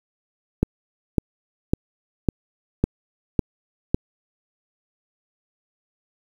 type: click train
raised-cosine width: 3 ms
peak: -4 dBFS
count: 7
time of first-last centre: 0.63-3.945 s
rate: 1.81 Hz
effects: 7-bit